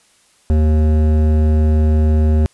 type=tone with hard clipping; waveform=sine; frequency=77.2 Hz; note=D#2; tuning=13 cents flat; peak=-12 dBFS; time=0.5-2.46 s; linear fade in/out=0 ms; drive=13 dB; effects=white hiss -54 dBFS RMS until 2.53 s + resampled to 24000 Hz